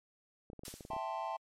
clicks, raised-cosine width 2 ms, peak -34 dBFS, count 11, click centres 0.501 / 0.532 / 0.593 / 0.635 / 0.681 / 0.74 / 0.808 / 0.851 / 0.903 / 0.934 / 0.965 s
blue noise with exponential decay, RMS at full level -39 dBFS, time 0.65-1.09 s, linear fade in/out 2 ms, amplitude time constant 95 ms
triangle chord, A minor seventh, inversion second, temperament equal with one note detuned, 659.3 / 784 / 884.1 / 1046.5 Hz, E5 / G5 / A5 / C6, 0 / 0 / +8 / 0 cents, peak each -40 / -41 / -38 / -41 dBFS, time 0.9-1.37 s, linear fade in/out 10 ms
effects low-pass 9000 Hz 12 dB/octave + MP3 64 kbps

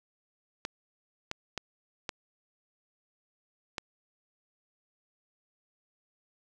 clicks, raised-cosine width 0.2 ms, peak -16 dBFS, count 5, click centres 0.651 / 1.314 / 1.577 / 2.092 / 3.782 s, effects none

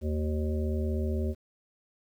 harmonic tone with a mistuned harmonic, 76.1 Hz, D#2, 38 cents flat, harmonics 1 / 3 / 5 / 7 / 8, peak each -28 / -34 / -36 / -41 / -43 dBFS, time 0.01-1.35 s, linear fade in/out 50 ms, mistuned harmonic 1, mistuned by +65 cents, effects 10-bit

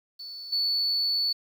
sine tone with level steps, 4454 Hz, C#8, 7 cents sharp, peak -37 / -22 dBFS, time 0.19-1.33 s, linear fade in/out 10 ms, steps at 0.52 s, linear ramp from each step 10 ms, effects tanh soft clip ceiling -19 dBFS + 9-bit

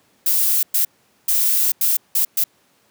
violet noise bursts at uneven times, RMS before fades -17 dBFS, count 6, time 0.26-0.63 / 0.74-0.85 / 1.28-1.72 / 1.81-1.97 / 2.15-2.25 / 2.37-2.44 s, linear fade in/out 5 ms, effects pink hiss -59 dBFS RMS until 2.9 s + high-pass 150 Hz 12 dB/octave

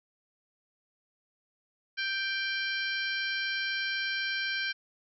harmonic tone with a mistuned harmonic, 784 Hz, G5, in tune, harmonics 2 / 3 / 4 / 5 / 6 / 7, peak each -32 / -36 / -38 / -40 / -42 / -43 dBFS, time 1.97-4.73 s, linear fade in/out 20 ms, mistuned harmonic 5, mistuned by +76 cents, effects none

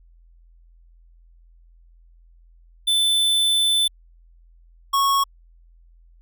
square tone pair in turn, 3520 / 1103 Hz, A7 / C#6, 0 / -9 cents, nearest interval octave + minor sixth, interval 2009 cents, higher first, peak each -17 dBFS, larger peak neither, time 2.87-3.88 / 4.93-5.24 s, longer first, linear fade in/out 10 ms, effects added 42 Hz sine -49 dBFS peak until 6.21 s

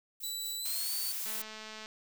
violet noise with tremolo, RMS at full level -44 dBFS, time 0.2-1.1 s, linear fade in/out 5 ms, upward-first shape sine, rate 4.4 Hz, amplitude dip 70%
20% pulse tone with pitch glide, 3951 to 4512 Hz, B7 to C#8, 0 to +30 cents, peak -30 dBFS, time 0.23-1.12 s, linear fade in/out 5 ms, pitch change +230 cents, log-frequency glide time 0.59-0.92 s
blue noise, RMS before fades -37 dBFS, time 0.65-1.42 s, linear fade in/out 5 ms
click train, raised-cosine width 0.2 ms, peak -28 dBFS, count 131, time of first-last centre 1.26-1.859 s, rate 217 Hz
effects none

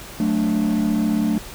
triangle chord, D major, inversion first, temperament equal, 185 / 220 / 293.7 Hz, F#3 / A3 / D4, 0 / 0 / 0 cents, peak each -22 / -16 / -20 dBFS, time 0.2-1.38 s, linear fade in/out 2 ms, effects tanh soft clip ceiling -11 dBFS + pink hiss -37 dBFS RMS until 1.54 s

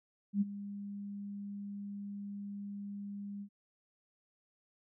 sine tone with ADSR envelope, 201.8 Hz, G#3, 49 cents flat, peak -25 dBFS, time 0.33-3.49 s, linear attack 81 ms, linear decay 26 ms, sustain -15 dB, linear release 75 ms, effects none

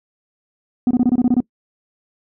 sine tone bursts, 246.9 Hz, B3, in tune, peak -8 dBFS, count 9, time 0.87-1.404 s, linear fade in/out 2 ms, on 38 ms, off 24 ms, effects noise-tail reverb RT60 0.1 s tail -24 dB re dry + tanh soft clip ceiling -10 dBFS

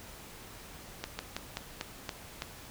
slowing click train, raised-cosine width 0.2 ms, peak -17 dBFS, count 7, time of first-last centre 1.04-2.421 s, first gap 150 ms, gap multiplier 1.17, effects pink hiss -49 dBFS RMS until 2.7 s

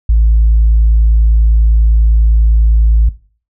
sine tone, 55 Hz, A1, in tune, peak -4 dBFS, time 0.09-3.09 s, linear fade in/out 5 ms, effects noise-tail reverb RT60 0.4 s tail -18 dB re dry + tanh soft clip ceiling -2 dBFS

